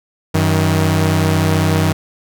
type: tone pair together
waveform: sawtooth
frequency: 94.07 / 158.2 Hz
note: F#2 / D#3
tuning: +29 / +29 cents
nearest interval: major sixth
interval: 900 cents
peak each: -11 dBFS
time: 0.34-1.93 s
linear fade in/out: 10 ms
effects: none